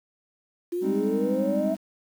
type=exponential sweep; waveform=sine; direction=up; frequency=342.6 to 659.3 Hz; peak=-25 dBFS; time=0.72-1.75 s; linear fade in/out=10 ms
type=chord; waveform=triangle; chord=Ab major seventh; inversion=third; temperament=equal; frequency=196 / 207.7 / 261.6 / 311.1 Hz; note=G3 / Ab3 / C4 / Eb4; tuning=0 / 0 / 0 / 0 cents; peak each=-28 dBFS; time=0.81-1.77 s; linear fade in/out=50 ms
effects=8-bit